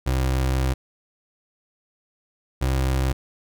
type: tone pair in turn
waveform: 30% pulse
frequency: 65.2 / 65.77 Hz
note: C2 / C2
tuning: -5 / +10 cents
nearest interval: unison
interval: 15 cents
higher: second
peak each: -17 dBFS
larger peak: neither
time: 0.06-0.74 / 2.61-3.13 s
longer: first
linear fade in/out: 10 ms
effects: none